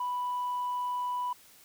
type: tone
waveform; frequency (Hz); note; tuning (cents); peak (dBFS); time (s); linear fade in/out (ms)
sine; 987.8; B5; 0; -28; 0-1.33; 5
effects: tanh soft clip ceiling -27 dBFS + white hiss -57 dBFS RMS until 1.64 s